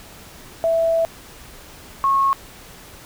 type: tone pair in turn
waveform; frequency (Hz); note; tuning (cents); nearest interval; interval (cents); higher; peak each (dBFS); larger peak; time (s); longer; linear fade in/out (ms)
sine; 659.3 / 1092.3; E5 / C#6; 0 / -26; major sixth; 874; second; -15 / -14; second; 0.64-1.05 / 2.04-2.33; first; 0
effects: pink hiss -42 dBFS RMS until 3.05 s